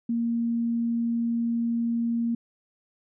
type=tone; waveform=sine; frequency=233.1 Hz; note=A#3; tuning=in tune; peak=-23 dBFS; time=0.09-2.35 s; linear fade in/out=5 ms; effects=none